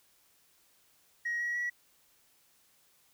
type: tone with pitch steps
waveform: sine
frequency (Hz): 1892 / 1912.9 / 1934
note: A#6 / A#6 / B6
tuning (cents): +25 / +44 / -37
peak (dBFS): -29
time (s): 1.25-1.7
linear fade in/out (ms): 10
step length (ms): 150
effects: tanh soft clip ceiling -28 dBFS + white hiss -67 dBFS RMS until 3.13 s